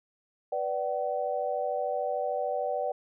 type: chord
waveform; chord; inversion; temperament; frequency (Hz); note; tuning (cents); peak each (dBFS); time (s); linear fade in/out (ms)
sine; B minor; none; equal with one note detuned; 493.9 / 587.3 / 758.6; B4 / D5 / F#5; 0 / 0 / +43; -33 / -31 / -32; 0.52-2.92; 5
effects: none